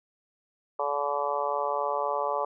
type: harmonic tone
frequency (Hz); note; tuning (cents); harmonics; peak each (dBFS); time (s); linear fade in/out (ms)
143.8; D3; -36; 3 / 4 / 5 / 6 / 7 / 8; -35 / -31 / -35 / -32 / -33 / -33; 0.79-2.45; 5
effects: none